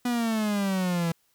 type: exponential sweep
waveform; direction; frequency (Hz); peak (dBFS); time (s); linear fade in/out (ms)
45% pulse; down; 246.9 to 164.81; -24; 0.05-1.12; 5
effects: white hiss -68 dBFS RMS until 1.34 s